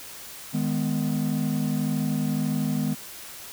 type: chord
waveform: triangle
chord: G# minor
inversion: second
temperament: equal with one note detuned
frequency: 155.56 / 207.7 / 249.5 Hz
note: D#3 / G#3 / B3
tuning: 0 / 0 / +18 cents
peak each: -25 dBFS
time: 0.53-2.95 s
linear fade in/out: 20 ms
effects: tanh soft clip ceiling -14 dBFS + white hiss -41 dBFS RMS until 3.52 s